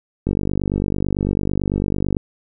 click train, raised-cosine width 3 ms, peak -7 dBFS, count 94, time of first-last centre 0.27-2.168 s, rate 49 Hz, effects none

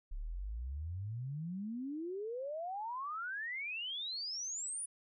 sine exponential sweep, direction up, 33 to 9956 Hz, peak -38 dBFS, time 0.11-4.86 s, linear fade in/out 10 ms, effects none

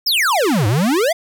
square exponential two-way sweep, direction down then up, 5560 to 98.4 to 718 Hz, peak -14 dBFS, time 0.06-1.13 s, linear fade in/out 10 ms, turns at 0.67 s, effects none

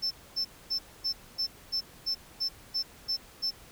triangle tone bursts, 5310 Hz, E8, 12 cents sharp, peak -25 dBFS, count 11, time 0.02-3.51 s, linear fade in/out 20 ms, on 90 ms, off 250 ms, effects tanh soft clip ceiling -21 dBFS + pink hiss -53 dBFS RMS until 3.71 s

